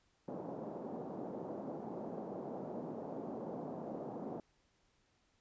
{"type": "band-pass noise", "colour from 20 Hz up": "pink", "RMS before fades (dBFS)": -44, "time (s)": [0.28, 4.4], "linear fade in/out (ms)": 2, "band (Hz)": [180, 770], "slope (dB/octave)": 24, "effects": ["pink hiss -75 dBFS RMS until 5.4 s", "resampled to 16000 Hz"]}